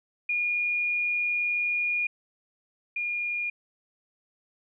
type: tone pair in turn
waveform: sine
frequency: 2433 / 2424 Hz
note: D#7 / D#7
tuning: -39 / -46 cents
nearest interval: unison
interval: 7 cents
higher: first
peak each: -24 / -27 dBFS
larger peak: first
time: 0.29-2.07 / 2.96-3.5 s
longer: first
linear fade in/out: 5 ms
effects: none